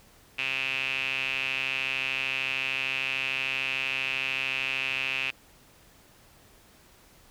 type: tone with band-pass filter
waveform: sawtooth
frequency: 133.2 Hz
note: C3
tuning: 31 cents sharp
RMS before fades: -30 dBFS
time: 0.38-5.31 s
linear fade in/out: 10 ms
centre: 2600 Hz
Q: 9.7
effects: pink hiss -57 dBFS RMS until 7.3 s